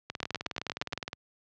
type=two click trains; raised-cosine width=0.2 ms; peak=-12 / -17 dBFS; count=7 / 21; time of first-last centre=0.23-0.932 / 0.1-1.131 s; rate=8.55 / 19.4 Hz; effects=high-pass 80 Hz 12 dB/octave + low-pass 5000 Hz 12 dB/octave